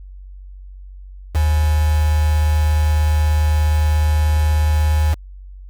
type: tone with quantisation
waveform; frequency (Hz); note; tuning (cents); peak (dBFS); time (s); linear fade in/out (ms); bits
sine; 76.4; D#2; -31; -12; 1.34-5.15; 20; 4
effects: added 47 Hz sine -33 dBFS peak until 5.69 s + MP3 96 kbps